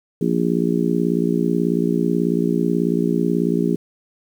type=harmonic tone; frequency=58.27 Hz; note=A#1; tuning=in tune; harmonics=3 / 4 / 5 / 6 / 7; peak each=-21 / -22 / -23 / -24 / -24 dBFS; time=0.21-3.76 s; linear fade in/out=5 ms; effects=8-bit